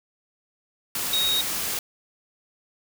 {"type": "tone in noise", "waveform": "sine", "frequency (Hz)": 3768, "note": "A#7", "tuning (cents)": 18, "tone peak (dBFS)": -21, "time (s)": [1.13, 1.41], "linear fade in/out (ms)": 2, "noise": "white", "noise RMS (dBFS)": -28, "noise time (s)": [0.95, 1.79], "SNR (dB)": 4, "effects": []}